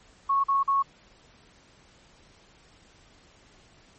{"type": "tone bursts", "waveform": "sine", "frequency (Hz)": 1102, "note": "C#6", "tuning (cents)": -11, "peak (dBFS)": -20, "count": 3, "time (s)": [0.29, 0.826], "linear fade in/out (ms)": 10, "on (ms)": 150, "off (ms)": 43, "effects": ["pink hiss -57 dBFS RMS until 3.98 s", "MP3 32 kbps"]}